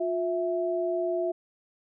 sine tone pair together, 356 / 659.3 Hz, F4 / E5, +33 / 0 cents, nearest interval major seventh, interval 1067 cents, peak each -28 dBFS, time 0-1.32 s, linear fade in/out 10 ms, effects none

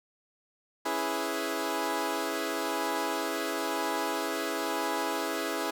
15% pulse chord, C# minor seventh, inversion none, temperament equal, 277.2 / 329.6 / 415.3 / 493.9 Hz, C#4 / E4 / G#4 / B4, 0 / 0 / 0 / 0 cents, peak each -30 / -27 / -28 / -31 dBFS, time 0.85-5.71 s, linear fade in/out 10 ms, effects none

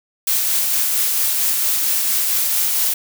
blue noise with tremolo, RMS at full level -17 dBFS, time 0.27-2.94 s, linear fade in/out 5 ms, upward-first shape triangle, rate 4.4 Hz, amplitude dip 25%, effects none

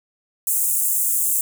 pink high-pass noise, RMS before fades -20 dBFS, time 0.47-1.41 s, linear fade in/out 2 ms, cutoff 7500 Hz, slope 48 dB/octave, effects none

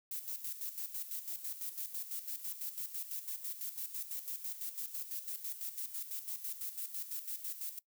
violet noise with tremolo, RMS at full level -40 dBFS, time 0.11-7.79 s, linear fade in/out 5 ms, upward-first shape square, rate 6 Hz, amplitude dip 65%, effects noise-tail reverb RT60 0.1 s tail -20 dB re dry

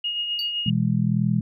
sine tone with tremolo, 2864 Hz, F7, 43 cents sharp, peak -22 dBFS, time 0.04-0.7 s, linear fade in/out 5 ms, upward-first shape triangle, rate 7.8 Hz, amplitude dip 45%
triangle tone with exponential decay, 4563 Hz, C#8, 49 cents sharp, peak -22 dBFS, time 0.39-0.52 s, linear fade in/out 1 ms, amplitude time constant 27 ms
sine chord, E major, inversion second, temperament just, 123.61 / 164.81 / 206 Hz, B2 / E3 / G#3, +2 / 0 / -14 cents, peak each -23 dBFS, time 0.66-1.41 s, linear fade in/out 5 ms
effects none

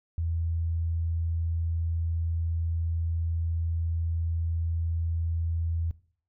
sine tone, 82.9 Hz, E2, 10 cents sharp, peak -26 dBFS, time 0.18-5.91 s, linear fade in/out 0 ms, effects noise-tail reverb RT60 0.5 s tail -19 dB re dry

